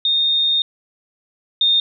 sine tone pair in turn, 3674 / 3657 Hz, A#7 / A#7, -26 / -34 cents, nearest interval unison, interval 8 cents, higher first, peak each -14 / -12 dBFS, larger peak second, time 0.05-0.62 / 1.61-1.8 s, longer first, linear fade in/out 2 ms, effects none

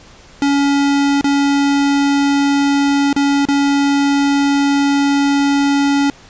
square tone with dropouts, 281.6 Hz, C#4, 27 cents sharp, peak -12 dBFS, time 0.42-6.1 s, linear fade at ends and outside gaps 1 ms, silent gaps 1.211-1.243 / 3.129-3.163 / 3.453-3.486 s, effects pink hiss -42 dBFS RMS until 6.29 s + resampled to 16000 Hz

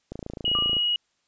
click train, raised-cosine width 2 ms, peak -21 dBFS, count 19, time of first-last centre 0.12-0.767 s, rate 27.8 Hz
sine tone, 2900 Hz, F#7, 35 cents flat, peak -21 dBFS, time 0.45-0.96 s, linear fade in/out 2 ms
sine tone with exponential decay, 1189 Hz, D6, 21 cents sharp, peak -26 dBFS, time 0.55-0.88 s, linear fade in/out 0 ms, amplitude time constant 71 ms
effects white hiss -71 dBFS RMS until 1.27 s + resampled to 16000 Hz

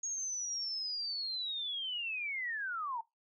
sine linear sweep, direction down, 6630 to 880 Hz, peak -35 dBFS, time 0.03-3.01 s, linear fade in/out 5 ms, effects noise-tail reverb RT60 0.2 s tail -21 dB re dry

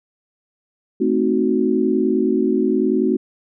sine chord, A diminished seventh, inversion none, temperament equal with one note detuned, 220 / 260.6 / 311.1 / 370 Hz, A3 / C4 / Eb4 / Gb4, 0 / -7 / 0 / 0 cents, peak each -21 / -20 / -22 / -19 dBFS, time 1-3.17 s, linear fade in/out 10 ms, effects none

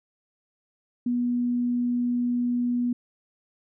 sine tone, 243.3 Hz, B3, 26 cents flat, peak -22 dBFS, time 1.06-2.93 s, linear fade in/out 5 ms, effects none

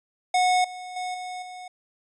square tone with level steps, 731 Hz, F#5, 21 cents flat, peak -19 / -36 / -29 / -33 / -38 dBFS, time 0.34-1.68 s, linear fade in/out 5 ms, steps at 0.64 / 0.96 / 1.14 / 1.42 s, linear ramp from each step 5 ms, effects resampled to 22050 Hz

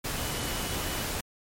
sine tone in noise, 2960 Hz, F#7, in tune, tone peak -42 dBFS, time 0.16-1.03 s, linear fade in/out 10 ms, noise pink, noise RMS -32 dBFS, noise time 0.04-1.21 s, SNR -13 dB, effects MP3 64 kbps

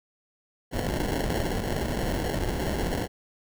pink noise with sample-and-hold, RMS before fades -28 dBFS, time 0.71-3.08 s, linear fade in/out 50 ms, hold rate 1225 Hz, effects none

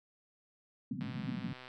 white band-pass noise, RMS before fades -39 dBFS, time 0.91-1.53 s, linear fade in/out 2 ms, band 110 to 270 Hz, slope 96 dB/octave
click train, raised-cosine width 0.3 ms, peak -33 dBFS, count 86, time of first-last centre 1.01-1.679 s, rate 127 Hz
effects none

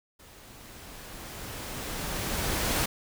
pink noise with level ramp, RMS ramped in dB -52 to -26 dBFS, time 0.19-2.86 s, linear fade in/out 10 ms, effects none

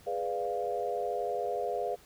sine chord, G# diminished seventh, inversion none, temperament equal, 415.3 / 493.9 / 587.3 / 698.5 Hz, G#4 / B4 / D5 / F5, 0 / 0 / 0 / 0 cents, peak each -36 / -35 / -38 / -34 dBFS, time 0.06-1.96 s, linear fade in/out 20 ms, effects pink hiss -58 dBFS RMS until 2.05 s

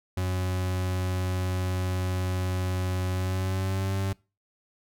40% pulse tone with pitch glide, 92 to 96.74 Hz, F#2 to G2, -9 to -22 cents, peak -25 dBFS, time 0.17-4.13 s, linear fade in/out 5 ms, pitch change +87 cents, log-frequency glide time 3.09-3.94 s, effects noise-tail reverb RT60 0.3 s tail -23 dB re dry

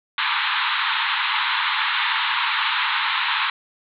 pink band-pass noise, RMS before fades -22 dBFS, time 0.18-3.5 s, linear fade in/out 2 ms, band 870 to 4000 Hz, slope 96 dB/octave, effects none

